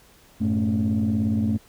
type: tone cluster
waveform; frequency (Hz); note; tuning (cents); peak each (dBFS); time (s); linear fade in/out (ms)
sine; 95.3 / 112.6 / 218.5 / 277; G2 / A2 / A3 / C#4; -48 / +40 / -12 / -1; -25 / -28 / -20 / -29; 0.4-1.58; 20
effects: tanh soft clip ceiling -15 dBFS + pink hiss -54 dBFS RMS until 1.68 s